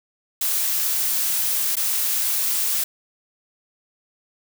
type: noise with dropouts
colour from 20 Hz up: blue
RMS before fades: -22 dBFS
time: 0.41-2.84 s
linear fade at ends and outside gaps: 5 ms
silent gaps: 1.756-1.767 s
effects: none